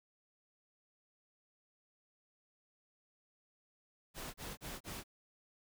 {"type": "noise bursts", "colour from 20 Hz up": "pink", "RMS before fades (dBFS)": -45, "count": 4, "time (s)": [4.14, 5.039], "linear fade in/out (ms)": 50, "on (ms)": 200, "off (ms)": 33, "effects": []}